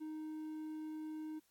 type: tone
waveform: triangle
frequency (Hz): 310.9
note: D#4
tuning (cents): -1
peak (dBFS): -40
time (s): 0-1.4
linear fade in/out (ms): 20
effects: white hiss -75 dBFS RMS until 1.5 s + AAC 64 kbps